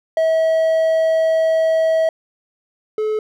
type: tone pair in turn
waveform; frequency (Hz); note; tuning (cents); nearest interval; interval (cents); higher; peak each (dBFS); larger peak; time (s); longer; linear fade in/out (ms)
triangle; 645 / 430.5; E5 / A4; -38 / -38; perfect fifth; 700; first; -11 / -15; first; 0.17-2.09 / 2.98-3.19; first; 2
effects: none